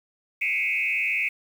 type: tone with frequency modulation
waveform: sine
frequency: 2369 Hz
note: D7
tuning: 14 cents sharp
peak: -22 dBFS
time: 0.41-1.29 s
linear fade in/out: 10 ms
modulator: 98.8 Hz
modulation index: 2.6
effects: 8-bit